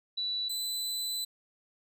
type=tone pair in turn; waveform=sine / sawtooth; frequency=3951 / 4004 Hz; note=B7 / B7; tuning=0 / +23 cents; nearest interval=unison; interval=23 cents; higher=second; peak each=-30 / -29 dBFS; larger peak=second; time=0.17-0.49 / 0.49-1.25 s; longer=second; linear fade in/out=10 ms; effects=none